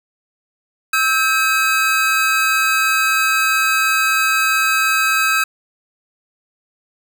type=tone cluster; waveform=square; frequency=1303 / 1580 / 2549 Hz; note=E6 / G6 / D#7; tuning=-20 / +13 / +41 cents; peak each=-19 dBFS; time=0.93-5.44 s; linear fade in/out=5 ms; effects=none